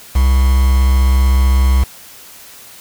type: tone with quantisation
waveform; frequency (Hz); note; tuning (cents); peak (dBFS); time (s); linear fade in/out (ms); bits
triangle; 65.41; C2; 0; -6; 0.15-1.84; 10; 4
effects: white hiss -38 dBFS RMS until 2.8 s